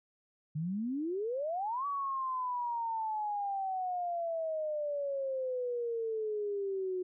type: exponential two-way sweep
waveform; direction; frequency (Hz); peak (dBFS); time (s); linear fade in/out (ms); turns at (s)
sine; up then down; 146.83 to 1145 to 362.9; -32; 0.55-7.03; 10; 1.86
effects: none